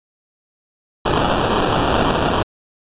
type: noise with sample-and-hold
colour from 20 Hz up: blue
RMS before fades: -17 dBFS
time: 1.05-2.43 s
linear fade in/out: 10 ms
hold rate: 2100 Hz
effects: resampled to 8000 Hz